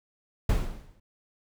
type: noise with exponential decay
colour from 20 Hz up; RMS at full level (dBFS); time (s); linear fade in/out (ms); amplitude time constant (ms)
brown; -20; 0.49-1; 5; 110
effects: none